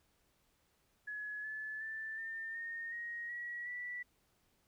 sine tone with pitch steps, 1694 / 1729.6 / 1765.9 / 1803 / 1840.9 / 1879.6 / 1919.1 / 1959.4 Hz, G#6 / A6 / A6 / A6 / A#6 / A#6 / A#6 / B6, +34 / -30 / +6 / +42 / -22 / +14 / +50 / -14 cents, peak -40 dBFS, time 1.07-4.03 s, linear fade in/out 10 ms, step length 370 ms, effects pink hiss -75 dBFS RMS until 4.67 s

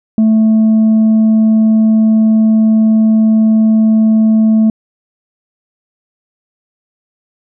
sine tone, 219.6 Hz, A3, 3 cents flat, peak -3 dBFS, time 0.18-4.7 s, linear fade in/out 2 ms, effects tanh soft clip ceiling -5 dBFS

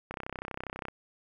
click train, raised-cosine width 0.5 ms, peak -21 dBFS, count 26, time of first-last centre 0.11-0.884 s, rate 32.3 Hz, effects 10-bit

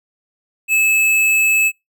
sine tone with tanh clipping, 2603 Hz, E7, 22 cents flat, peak -13 dBFS, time 0.68-1.72 s, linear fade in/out 50 ms, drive 16 dB, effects noise-tail reverb RT60 0.2 s tail -25 dB re dry

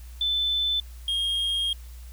sine / triangle tone pair in turn, 3520 / 3242 Hz, A7 / G#7, 0 / -42 cents, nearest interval minor second, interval 142 cents, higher first, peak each -22 dBFS, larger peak neither, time 0.21-0.8 / 1.08-1.73 s, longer second, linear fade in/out 2 ms, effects added 60 Hz sine -39 dBFS peak until 2.12 s + white hiss -54 dBFS RMS until 2.12 s

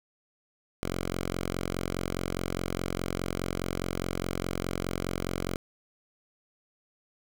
5% pulse tone, 44.84 Hz, F1, 46 cents sharp, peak -19 dBFS, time 0.83-5.56 s, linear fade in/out 0 ms, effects none

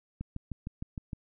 click train, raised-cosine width 5 ms, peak -24 dBFS, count 7, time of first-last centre 0.21-1.132 s, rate 6.51 Hz, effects none

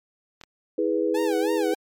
clicks, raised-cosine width 0.2 ms, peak -25 dBFS, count 2, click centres 0.413 / 0.437 s
sine chord, E major, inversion none, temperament equal with one note detuned, 324.2 / 415.3 / 493.9 Hz, E4 / G#4 / B4, -29 / 0 / 0 cents, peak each -25 dBFS, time 0.78-1.74 s, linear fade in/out 5 ms
sawtooth tone with vibrato, 830.6 Hz, G#5, in tune, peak -27 dBFS, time 1.14-1.75 s, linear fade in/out 10 ms, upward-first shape sine, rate 3.2 Hz, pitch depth 200 cents each way
effects MP3 96 kbps

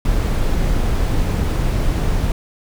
brown noise, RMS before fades -17 dBFS, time 0.05-2.32 s, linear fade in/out 2 ms, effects none

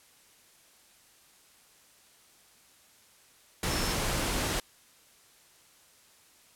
sine tone in noise, 5340 Hz, E8, 22 cents sharp, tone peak -38 dBFS, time 3.7-3.93 s, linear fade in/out 2 ms, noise pink, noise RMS -30 dBFS, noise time 3.63-4.6 s, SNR -11 dB, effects white hiss -60 dBFS RMS until 6.55 s + low-pass 12000 Hz 12 dB/octave

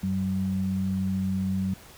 sine tone pair together, 94.29 / 190 Hz, F#2 / F#3, +33 / +46 cents, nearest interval octave, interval 1213 cents, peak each -31 / -25 dBFS, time 0.03-1.74 s, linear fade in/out 5 ms, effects pink hiss -49 dBFS RMS until 1.97 s

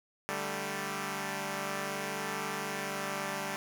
5% pulse chord, D suspended fourth, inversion none, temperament equal, 146.83 / 196 / 220 Hz, D3 / G3 / A3, 0 / 0 / 0 cents, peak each -29 / -25 / -29 dBFS, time 0.29-3.56 s, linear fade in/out 0 ms, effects none

